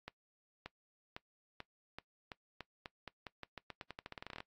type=accelerating click train; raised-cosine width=0.3 ms; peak=-28 dBFS; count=26; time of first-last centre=0.08-4.404 s; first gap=580 ms; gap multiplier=0.87; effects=noise-tail reverb RT60 0.1 s tail -20 dB re dry + AAC 48 kbps